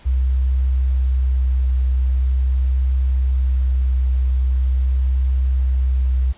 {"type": "tone with vibrato", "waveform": "sine", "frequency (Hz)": 64.3, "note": "C2", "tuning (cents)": -30, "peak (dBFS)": -14, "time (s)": [0.05, 6.33], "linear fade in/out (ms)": 20, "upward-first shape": "triangle", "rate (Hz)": 0.43, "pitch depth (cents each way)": 14, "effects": ["pink hiss -48 dBFS RMS until 6.37 s", "resampled to 8000 Hz"]}